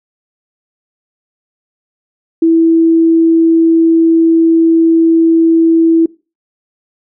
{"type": "tone", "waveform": "sine", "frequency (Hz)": 328.5, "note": "E4", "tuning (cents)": -6, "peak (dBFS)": -5, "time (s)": [2.42, 6.06], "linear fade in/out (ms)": 5, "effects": ["noise-tail reverb RT60 0.3 s tail -22 dB re dry"]}